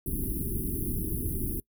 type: band-stop noise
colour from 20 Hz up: pink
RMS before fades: -31 dBFS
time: 0.06-1.6 s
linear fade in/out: 2 ms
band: 400 to 10000 Hz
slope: 96 dB/octave
effects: noise-tail reverb RT60 0.1 s tail -23 dB re dry

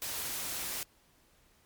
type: noise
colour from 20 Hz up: white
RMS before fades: -37 dBFS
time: 0.02-0.83 s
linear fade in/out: 0 ms
effects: pink hiss -66 dBFS RMS until 1.65 s + MP3 96 kbps

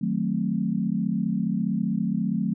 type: chord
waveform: sine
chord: D# diminished seventh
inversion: none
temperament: equal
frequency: 155.56 / 185 / 220 / 261.6 Hz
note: D#3 / F#3 / A3 / C4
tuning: 0 / 0 / 0 / 0 cents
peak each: -32 / -26 / -26 / -32 dBFS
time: 0.01-2.54 s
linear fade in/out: 10 ms
effects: none

